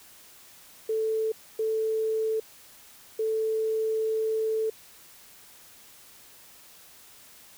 sine tone bursts at uneven times, 440.3 Hz, A4, 1 cent sharp, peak -24 dBFS, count 3, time 0.89-1.32 / 1.59-2.4 / 3.19-4.7 s, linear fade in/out 5 ms, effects white hiss -52 dBFS RMS until 7.57 s

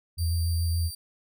sine tone with vibrato, 83.5 Hz, E2, 23 cents sharp, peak -23 dBFS, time 0.17-0.91 s, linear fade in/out 50 ms, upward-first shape square, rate 7 Hz, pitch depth 21 cents each way
20% pulse tone, 4682 Hz, D8, 6 cents flat, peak -31 dBFS, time 0.18-0.95 s, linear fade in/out 5 ms
effects none

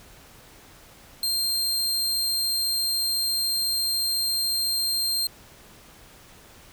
sawtooth tone, 4182 Hz, C8, 2 cents flat, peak -20 dBFS, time 1.23-5.27 s, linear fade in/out 2 ms, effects pink hiss -50 dBFS RMS until 6.72 s

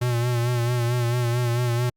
square tone with vibrato, 120.6 Hz, B2, 41 cents flat, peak -21 dBFS, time 0.01-1.9 s, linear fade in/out 10 ms, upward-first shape sine, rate 4.5 Hz, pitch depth 47 cents each way, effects Opus 48 kbps

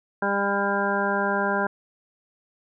harmonic tone, 200 Hz, G3, 35 cents sharp, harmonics 1 / 2 / 3 / 4 / 5 / 7 / 8, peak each -29 / -29 / -29 / -29 / -29 / -29 / -29 dBFS, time 0.22-1.67 s, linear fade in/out 5 ms, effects none

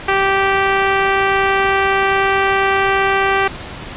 10% pulse tone, 390 Hz, G4, 9 cents flat, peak -4 dBFS, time 0.08-3.48 s, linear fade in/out 5 ms, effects pink hiss -30 dBFS RMS until 3.96 s + resampled to 8000 Hz

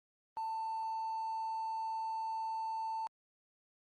triangle tone with hard clipping, 891 Hz, A5, 22 cents sharp, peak -36 dBFS, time 0.37-3.07 s, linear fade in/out 0 ms, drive 4 dB, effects Opus 24 kbps

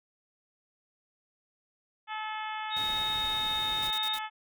harmonic tone, 432.3 Hz, A4, 31 cents flat, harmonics 2 / 3 / 4 / 5 / 6 / 7 / 8, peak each -36 / -40 / -42 / -44 / -46 / -47 / -48 dBFS, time 2.07-4.3 s, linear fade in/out 50 ms
sine tone with pitch glide, 3729 to 3703 Hz, A#7 to A#7, 0 to -12 cents, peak -29 dBFS, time 2.7-4.19 s, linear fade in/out 50 ms, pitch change -12 cents, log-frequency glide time 2.85-3.62 s
pink noise, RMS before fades -44 dBFS, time 2.76-3.91 s, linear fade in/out 10 ms
white noise bursts, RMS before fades -43 dBFS, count 4, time 3.82-4.189 s, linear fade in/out 5 ms, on 57 ms, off 47 ms
effects none

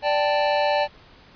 square chord, D suspended fourth, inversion none, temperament equal, 587.3 / 784 / 880 Hz, D5 / G5 / A5, 0 / 0 / 0 cents, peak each -22 / -26 / -25 dBFS, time 0.02-0.88 s, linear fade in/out 50 ms, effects pink hiss -50 dBFS RMS until 1.35 s + resampled to 11025 Hz

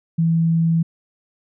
sine tone, 164.81 Hz, E3, in tune, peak -14 dBFS, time 0.18-0.83 s, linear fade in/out 10 ms, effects none

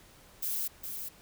violet noise with echo, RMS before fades -33 dBFS, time 0.42-0.68 s, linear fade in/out 10 ms, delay 410 ms, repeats 1, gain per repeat -6 dB, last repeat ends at 1.09 s, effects pink hiss -57 dBFS RMS until 1.21 s

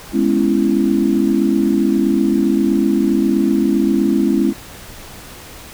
sine chord, C# minor seventh, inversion second, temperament just, 207.9 / 249.5 / 277.2 / 332.6 Hz, G#3 / B3 / C#4 / E4, +2 / +18 / 0 / +16 cents, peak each -17 / -20 / -17 / -17 dBFS, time 0.12-4.54 s, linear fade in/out 50 ms, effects pink hiss -36 dBFS RMS until 5.73 s

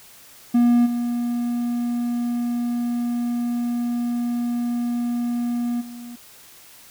triangle tone with level steps, 239.6 Hz, A#3, 48 cents sharp, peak -11 / -19 / -32 dBFS, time 0.54-6.16 s, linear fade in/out 10 ms, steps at 0.85 / 5.8 s, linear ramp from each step 20 ms, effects white hiss -47 dBFS RMS until 6.9 s

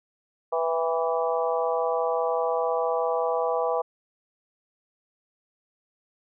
harmonic tone with a mistuned harmonic, 164.81 Hz, E3, in tune, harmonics 3 / 4 / 5 / 6 / 7, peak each -26 / -28 / -30 / -32 / -33 dBFS, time 0.52-3.82 s, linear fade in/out 10 ms, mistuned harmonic 5, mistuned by -30 cents, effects none

